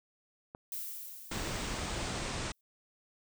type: clicks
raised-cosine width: 1 ms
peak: -30 / -33 dBFS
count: 2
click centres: 0.549 / 1.818 s
type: noise with exponential decay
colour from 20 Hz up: violet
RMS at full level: -38 dBFS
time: 0.72-2.61 s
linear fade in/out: 1 ms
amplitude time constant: 410 ms
type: low-pass noise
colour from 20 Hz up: pink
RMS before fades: -37 dBFS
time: 1.31-2.52 s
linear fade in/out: 5 ms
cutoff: 9000 Hz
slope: 96 dB/octave
effects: none